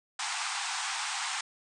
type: band-pass noise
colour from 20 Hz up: pink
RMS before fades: -34 dBFS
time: 0.19-1.41 s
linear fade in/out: 5 ms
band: 750 to 9100 Hz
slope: 96 dB/octave
effects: none